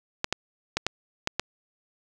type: clicks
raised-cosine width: 0.2 ms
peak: -7 dBFS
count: 6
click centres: 0.244 / 0.326 / 0.77 / 0.866 / 1.274 / 1.396 s
effects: none